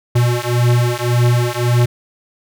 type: beating tone pair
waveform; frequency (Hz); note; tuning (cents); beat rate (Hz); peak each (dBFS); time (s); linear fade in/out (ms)
square; 120.1 / 121.9; B2 / B2; -48 / -22; 1.8; -16; 0.15-1.86; 10
effects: none